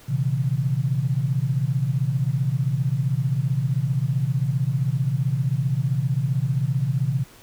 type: tone cluster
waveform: sine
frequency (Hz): 122.1 / 137.5 / 164.9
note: B2 / C#3 / E3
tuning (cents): -19 / -14 / +1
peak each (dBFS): -24 / -22 / -29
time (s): 0.08-7.24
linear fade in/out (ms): 20
effects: pink hiss -49 dBFS RMS until 7.42 s